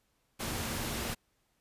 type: tone in noise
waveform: sine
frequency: 233.1 Hz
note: A#3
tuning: in tune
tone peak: -45 dBFS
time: 0.39-1.15 s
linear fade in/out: 20 ms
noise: pink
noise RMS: -36 dBFS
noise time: 0.39-1.15 s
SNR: -12 dB
effects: pink hiss -75 dBFS RMS until 1.6 s + resampled to 32000 Hz